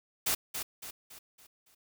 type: noise with echo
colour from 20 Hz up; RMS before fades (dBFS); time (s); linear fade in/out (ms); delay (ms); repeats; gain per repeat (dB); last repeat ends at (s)
white; -29; 0.26-0.35; 10; 280; 5; -7; 1.75
effects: none